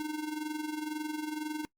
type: tone with amplitude modulation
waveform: square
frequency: 305.5 Hz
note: D#4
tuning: 32 cents flat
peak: -32 dBFS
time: 0-1.65 s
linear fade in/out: 0 ms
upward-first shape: sine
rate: 22 Hz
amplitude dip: 65%
effects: noise-tail reverb RT60 0.1 s tail -22 dB re dry + Opus 48 kbps